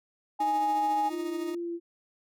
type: tone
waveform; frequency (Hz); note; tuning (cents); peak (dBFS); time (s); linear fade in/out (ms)
sine; 830.6; G#5; 0; -24; 0.39-1.1; 20
type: tone with tremolo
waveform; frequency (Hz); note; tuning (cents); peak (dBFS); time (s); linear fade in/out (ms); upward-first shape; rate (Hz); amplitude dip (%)
40% pulse; 311.1; D#4; 0; -33; 0.4-1.55; 5; triangle; 14; 45
type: tone with vibrato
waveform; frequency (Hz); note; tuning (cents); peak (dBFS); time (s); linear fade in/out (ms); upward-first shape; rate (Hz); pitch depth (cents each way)
sine; 342.9; F4; -32; -31; 1.09-1.8; 50; triangle; 2.7; 14
effects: none